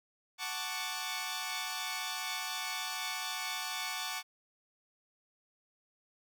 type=chord; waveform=10% pulse; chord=D major seventh; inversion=first; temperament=equal; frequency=740 / 880 / 1108.7 / 1174.7 Hz; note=F#5 / A5 / C#6 / D6; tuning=0 / 0 / 0 / 0 cents; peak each=-33 dBFS; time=0.38-4.23 s; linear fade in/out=50 ms; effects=none